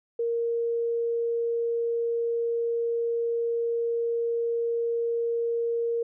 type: tone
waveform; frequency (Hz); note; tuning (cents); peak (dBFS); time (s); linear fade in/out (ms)
sine; 466.2; A#4; 0; -24; 0.19-6.03; 5
effects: none